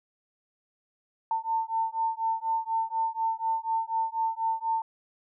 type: beating tone pair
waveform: sine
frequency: 897 / 901.1 Hz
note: A5 / A5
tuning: +33 / +41 cents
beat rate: 4.1 Hz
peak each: -29 dBFS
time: 1.31-4.82 s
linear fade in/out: 2 ms
effects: none